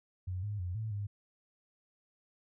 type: tone with pitch steps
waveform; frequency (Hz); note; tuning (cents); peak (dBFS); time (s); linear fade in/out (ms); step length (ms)
sine; 91.7 / 103.8 / 89.4 / 110.1 / 102; F#2 / G#2 / F2 / A2 / G#2; -15 / 0 / +41 / +2 / -31; -34; 0.27-1.07; 10; 160
effects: none